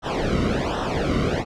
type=noise with flanger; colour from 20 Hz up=brown; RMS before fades=-23 dBFS; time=0.02-1.45 s; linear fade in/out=50 ms; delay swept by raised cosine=0.43 to 1.21 ms; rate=1.3 Hz; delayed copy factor=-0.95; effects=low-pass 5000 Hz 12 dB/octave